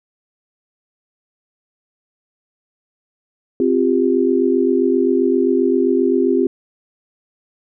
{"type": "chord", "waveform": "sine", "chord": "C suspended fourth", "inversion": "none", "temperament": "equal with one note detuned", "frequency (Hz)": [261.6, 349.2, 396.8], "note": ["C4", "F4", "G4"], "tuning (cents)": [0, 0, 21], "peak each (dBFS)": -17, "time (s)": [3.6, 6.47], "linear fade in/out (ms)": 2, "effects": []}